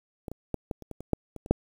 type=clicks; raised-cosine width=2 ms; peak=-22 / -24 / -15 / -17 / -30 / -25 / -26 / -10 / -26 / -27 / -6 dBFS; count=11; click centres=0.282 / 0.316 / 0.543 / 0.712 / 0.823 / 0.913 / 1.006 / 1.133 / 1.363 / 1.461 / 1.51 s; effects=8-bit